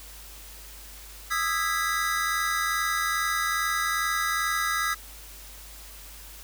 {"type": "chord", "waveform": "square", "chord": "E major seventh", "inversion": "third", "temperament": "just", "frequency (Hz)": [1236.1, 1318.5, 1648.1, 1977.8], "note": ["D#6", "E6", "G#6", "B6"], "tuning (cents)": [-12, 0, -14, 2], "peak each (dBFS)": -31, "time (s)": [1.3, 4.95], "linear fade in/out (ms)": 20, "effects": ["added 50 Hz sine -46 dBFS peak until 6.43 s", "white hiss -46 dBFS RMS until 6.43 s"]}